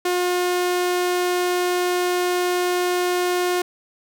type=tone; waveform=sawtooth; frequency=358.1 Hz; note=F4; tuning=43 cents sharp; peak=-15 dBFS; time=0.05-3.62 s; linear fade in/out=5 ms; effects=none